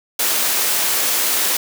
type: high-pass noise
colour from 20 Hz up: white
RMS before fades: -18 dBFS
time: 0.19-1.57 s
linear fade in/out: 5 ms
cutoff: 290 Hz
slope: 12 dB/octave
effects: none